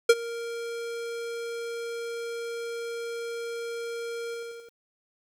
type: tone with ADSR envelope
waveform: square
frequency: 466.2 Hz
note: A#4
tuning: in tune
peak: -12 dBFS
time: 0.09-4.73 s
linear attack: 7 ms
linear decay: 43 ms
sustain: -21 dB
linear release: 420 ms
effects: low-pass 10000 Hz 12 dB/octave + 9-bit